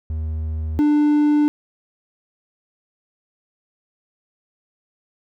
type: tone pair in turn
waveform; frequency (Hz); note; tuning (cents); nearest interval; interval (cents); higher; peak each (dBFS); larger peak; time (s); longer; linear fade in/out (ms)
triangle; 78.6 / 296.8; D#2 / D4; +18 / +18; octave + major seventh; 2300; second; -20 / -11; second; 0.1-0.79 / 0.79-1.48; neither; 0
effects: none